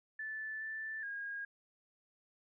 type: tone with pitch steps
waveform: sine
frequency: 1751 / 1763 / 1631 Hz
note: A6 / A6 / G#6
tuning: -9 / +3 / -32 cents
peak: -39 dBFS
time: 0.19-1.45 s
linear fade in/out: 5 ms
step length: 420 ms
effects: none